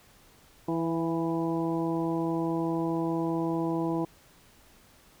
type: harmonic tone with a mistuned harmonic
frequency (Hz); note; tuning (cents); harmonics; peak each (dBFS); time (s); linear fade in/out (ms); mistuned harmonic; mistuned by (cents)
164.81; E3; 0; 1 / 2 / 3 / 4 / 5 / 6; -33 / -28 / -37 / -38 / -39 / -38; 0.68-4.05; 5; 4; +26
effects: pink hiss -58 dBFS RMS until 5.2 s